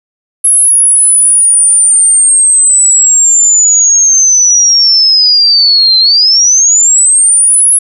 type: linear two-way sweep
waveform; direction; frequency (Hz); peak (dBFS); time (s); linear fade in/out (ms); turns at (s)
sine; down then up; 10810 to 4071 to 10810; -3; 0.44-7.79; 10; 5.99
effects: none